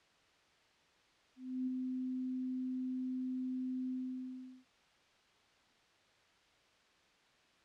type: tone with ADSR envelope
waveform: sine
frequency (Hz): 256.3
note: C4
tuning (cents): -36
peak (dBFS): -33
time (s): 1.36-4.65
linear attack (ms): 310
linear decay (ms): 16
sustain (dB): -3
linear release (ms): 740
effects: white hiss -68 dBFS RMS until 7.64 s + low-pass 4000 Hz 12 dB/octave